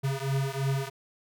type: beating tone pair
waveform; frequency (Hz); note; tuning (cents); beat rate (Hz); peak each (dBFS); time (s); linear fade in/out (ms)
square; 134.8 / 137.8; C#3 / C#3; -48 / -10; 3; -30 / -31; 0.03-0.9; 20
effects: none